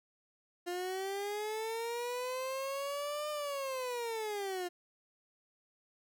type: linear two-way sweep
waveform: 30% pulse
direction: up then down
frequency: 349.4 to 604 to 349.4 Hz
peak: -33 dBFS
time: 0.66-4.69 s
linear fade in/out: 20 ms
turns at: 3.3 s
effects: none